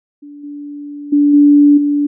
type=tone with level steps; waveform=sine; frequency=290 Hz; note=D4; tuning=22 cents flat; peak=-31 / -25 / -7 / -4 / -11 dBFS; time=0.22-2.07 s; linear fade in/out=10 ms; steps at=0.43 / 1.12 / 1.33 / 1.77 s; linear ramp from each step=10 ms; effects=none